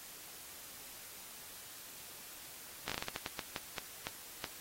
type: slowing click train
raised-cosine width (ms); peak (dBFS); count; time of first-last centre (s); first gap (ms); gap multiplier
0.2; -19; 14; 2.88-4.442; 16; 1.3
effects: white hiss -51 dBFS RMS until 4.6 s + AAC 48 kbps